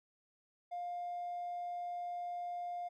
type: tone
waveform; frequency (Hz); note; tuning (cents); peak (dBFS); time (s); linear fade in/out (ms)
triangle; 705; F5; +16; -35; 0.71-2.89; 20
effects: tanh soft clip ceiling -35 dBFS